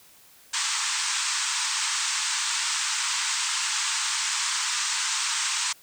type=band-pass noise; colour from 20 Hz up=white; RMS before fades=-27 dBFS; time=0.53-5.73 s; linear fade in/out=10 ms; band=870 to 8600 Hz; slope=96 dB/octave; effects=white hiss -54 dBFS RMS until 5.82 s